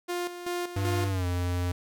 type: tone with tremolo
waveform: sawtooth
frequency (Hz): 352.3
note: F4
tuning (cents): +15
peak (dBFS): -25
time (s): 0.08-1.1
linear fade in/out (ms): 20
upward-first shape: square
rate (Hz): 2.6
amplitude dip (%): 65
type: tone with pitch glide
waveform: square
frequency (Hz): 98 to 88.83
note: G2 to F2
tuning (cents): 0 to +30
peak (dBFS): -27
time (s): 0.76-1.72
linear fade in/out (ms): 5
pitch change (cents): -170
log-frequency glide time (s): 1.09-1.26
effects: none

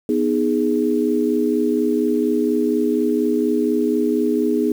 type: chord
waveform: sine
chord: G# minor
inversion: first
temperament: equal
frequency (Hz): 246.9 / 311.1 / 415.3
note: B3 / D#4 / G#4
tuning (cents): 0 / 0 / 0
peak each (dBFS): -20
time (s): 0.09-4.72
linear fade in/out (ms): 2
effects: 7-bit

